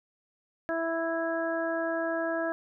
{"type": "harmonic tone", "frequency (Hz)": 329.6, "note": "E4", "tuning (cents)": 0, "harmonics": [1, 2, 3, 4, 5], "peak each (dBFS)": [-33, -30, -41, -39, -35], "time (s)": [0.69, 2.52], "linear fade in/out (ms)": 0, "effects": []}